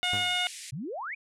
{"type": "band-pass noise", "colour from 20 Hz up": "white", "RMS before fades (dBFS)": -43, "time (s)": [0.03, 0.71], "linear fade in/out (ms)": 10, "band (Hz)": [1900, 10000], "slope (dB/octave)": 48}
{"type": "harmonic tone", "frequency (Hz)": 721, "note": "F#5", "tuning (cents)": -45, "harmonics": [1, 2, 3, 4, 5], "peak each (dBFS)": [-34, -35, -32, -30, -32], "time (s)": [0.03, 0.47], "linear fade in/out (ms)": 0}
{"type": "tone with exponential decay", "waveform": "sawtooth", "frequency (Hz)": 102.2, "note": "G#2", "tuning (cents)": -27, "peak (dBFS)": -28, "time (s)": [0.13, 0.42], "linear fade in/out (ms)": 0, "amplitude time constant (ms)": 63}
{"type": "exponential sweep", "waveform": "sine", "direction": "up", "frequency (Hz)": [116.54, 2495], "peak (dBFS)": -33, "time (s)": [0.72, 1.15], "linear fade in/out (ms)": 10}
{"effects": []}